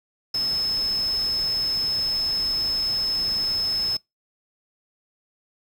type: tone in noise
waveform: sine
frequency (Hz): 5200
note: E8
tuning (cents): -24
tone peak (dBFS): -22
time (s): 0.34-3.97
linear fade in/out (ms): 5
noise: pink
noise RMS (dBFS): -38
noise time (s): 0.34-3.97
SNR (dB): +13
effects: noise-tail reverb RT60 0.2 s tail -24 dB re dry